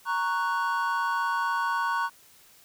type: chord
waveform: triangle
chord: F# major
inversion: first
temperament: equal with one note detuned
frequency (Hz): 932.3 / 1108.7 / 1484.3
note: A#5 / C#6 / F#6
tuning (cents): 0 / 0 / +5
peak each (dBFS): -27 / -27 / -28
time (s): 0.05-2.1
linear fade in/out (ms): 50
effects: white hiss -56 dBFS RMS until 2.64 s